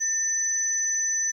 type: tone pair together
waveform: sine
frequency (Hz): 1803 / 6007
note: A6 / F#8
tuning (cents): +42 / +25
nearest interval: octave + major sixth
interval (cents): 2083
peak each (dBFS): -32 / -23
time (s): 0-1.32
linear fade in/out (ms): 20
effects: 10-bit